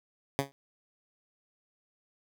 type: tone with exponential decay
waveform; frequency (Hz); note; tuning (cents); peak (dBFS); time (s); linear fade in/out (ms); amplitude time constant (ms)
10% pulse; 138.59; C#3; 0; -15; 0.39-0.52; 0; 27
effects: none